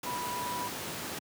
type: tone in noise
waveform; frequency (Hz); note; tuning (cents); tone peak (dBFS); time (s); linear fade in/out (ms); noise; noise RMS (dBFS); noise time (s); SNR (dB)
sine; 982; B5; -10; -34; 0.06-0.68; 5; pink; -37; 0.03-1.19; 0
effects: high-pass 150 Hz 12 dB/octave